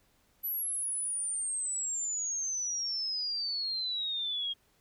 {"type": "exponential sweep", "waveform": "sine", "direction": "down", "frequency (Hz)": [11970, 3240], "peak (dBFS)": -31, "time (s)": [0.43, 4.54], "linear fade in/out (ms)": 20, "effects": ["pink hiss -69 dBFS RMS until 4.8 s"]}